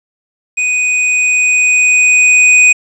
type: tone with level ramp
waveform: square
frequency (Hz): 2489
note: D#7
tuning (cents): 0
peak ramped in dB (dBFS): -12 to -4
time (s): 0.57-2.73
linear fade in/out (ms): 10
effects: resampled to 24000 Hz + 7-bit